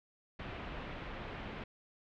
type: low-pass noise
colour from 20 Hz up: pink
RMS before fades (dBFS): -44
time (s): 0.39-1.64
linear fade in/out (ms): 5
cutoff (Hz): 3000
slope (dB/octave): 24
effects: none